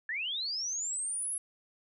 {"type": "linear sweep", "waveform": "sine", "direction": "up", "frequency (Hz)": [1685, 11000], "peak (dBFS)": -32, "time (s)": [0.09, 1.38], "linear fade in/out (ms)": 2, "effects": []}